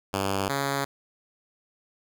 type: tone pair in turn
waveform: 5% pulse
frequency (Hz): 97.6 / 139.07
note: G2 / C#3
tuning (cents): -7 / +6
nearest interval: tritone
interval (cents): 613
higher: second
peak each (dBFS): -14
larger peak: neither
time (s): 0.13-0.49 / 0.49-0.85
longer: neither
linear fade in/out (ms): 10
effects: none